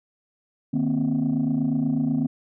sine tone cluster, 153.2 / 234.3 / 262.5 Hz, D#3 / A#3 / C4, -27 / +9 / +6 cents, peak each -25 / -23 / -22 dBFS, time 0.73-2.27 s, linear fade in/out 10 ms, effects tanh soft clip ceiling -16 dBFS

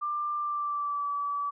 sine tone with pitch glide, 1188 to 1149.5 Hz, D6 to D6, +20 to -37 cents, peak -28 dBFS, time 0.01-1.51 s, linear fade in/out 20 ms, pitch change -57 cents, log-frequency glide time 0.36-1.09 s, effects none

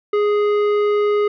triangle tone with tanh clipping, 415.3 Hz, G#4, in tune, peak -16 dBFS, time 0.13-1.28 s, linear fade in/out 5 ms, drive 16 dB, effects none

